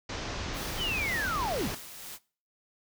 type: low-pass noise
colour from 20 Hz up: pink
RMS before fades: -36 dBFS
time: 0.09-1.75 s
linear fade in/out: 5 ms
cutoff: 6500 Hz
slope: 48 dB/octave
type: noise with tremolo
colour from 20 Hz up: white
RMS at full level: -42 dBFS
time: 0.53-2.19 s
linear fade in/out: 50 ms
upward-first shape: sine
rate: 2 Hz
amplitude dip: 35%
type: linear sweep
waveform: sine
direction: down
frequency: 3161 to 51.8 Hz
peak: -29 dBFS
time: 0.77-1.71 s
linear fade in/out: 50 ms
effects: noise-tail reverb RT60 0.4 s tail -21 dB re dry